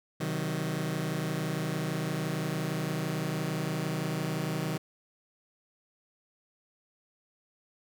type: chord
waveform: sawtooth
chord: C diminished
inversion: none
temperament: just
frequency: 130.81 / 156.98 / 188.37 Hz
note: C3 / Eb3 / Gb3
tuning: 0 / +16 / +31 cents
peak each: -33 / -28 / -32 dBFS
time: 0.2-4.78 s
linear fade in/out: 10 ms
effects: none